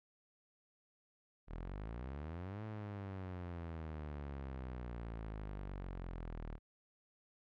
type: exponential two-way sweep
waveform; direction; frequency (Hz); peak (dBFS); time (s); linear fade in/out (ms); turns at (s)
sawtooth; up then down; 37.95 to 109.6 to 37.95; -39; 1.47-6.59; 50; 2.64
effects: low-pass 2000 Hz 12 dB/octave